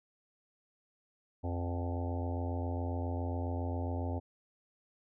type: harmonic tone with a mistuned harmonic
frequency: 87.31 Hz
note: F2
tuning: in tune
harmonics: 1 / 3 / 4 / 5 / 6 / 7 / 8 / 9 / 10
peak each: -34 / -40 / -47 / -47 / -47 / -46 / -49 / -48 / -49 dBFS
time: 1.43-4.2 s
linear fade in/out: 20 ms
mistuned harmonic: 8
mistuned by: +55 cents
effects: none